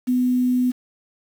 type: tone with quantisation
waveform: sine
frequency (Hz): 250.1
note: B3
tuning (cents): +22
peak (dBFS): -16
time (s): 0.07-0.72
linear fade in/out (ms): 20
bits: 7
effects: none